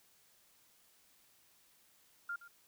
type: tone with echo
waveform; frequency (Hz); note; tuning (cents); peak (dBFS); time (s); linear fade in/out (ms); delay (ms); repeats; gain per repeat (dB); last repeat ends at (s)
sine; 1400; F6; +4; -37; 2.29-2.36; 5; 120; 1; -15; 2.48
effects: white hiss -68 dBFS RMS until 2.67 s